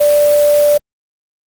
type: tone in noise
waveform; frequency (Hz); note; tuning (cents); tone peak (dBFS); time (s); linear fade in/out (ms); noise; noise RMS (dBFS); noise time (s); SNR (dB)
sine; 587.3; D5; 0; -7; 0-0.78; 10; white; -24; 0-0.78; +14
effects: Opus 32 kbps